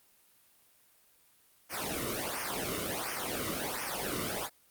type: noise with flanger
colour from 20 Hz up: pink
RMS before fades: -35 dBFS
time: 1.69-4.5 s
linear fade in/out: 50 ms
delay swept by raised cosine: 0.25 to 1.23 ms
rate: 1.4 Hz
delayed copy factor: -1
effects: white hiss -65 dBFS RMS until 4.7 s + Opus 32 kbps